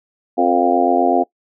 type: harmonic tone with a mistuned harmonic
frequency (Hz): 88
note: F2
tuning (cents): +14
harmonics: 3 / 4 / 5 / 6 / 7 / 8 / 9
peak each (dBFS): -19 / -19 / -22 / -24 / -24 / -16 / -21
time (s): 0.37-1.24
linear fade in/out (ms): 20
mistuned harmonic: 6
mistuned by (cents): -38
effects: noise-tail reverb RT60 0.1 s tail -21 dB re dry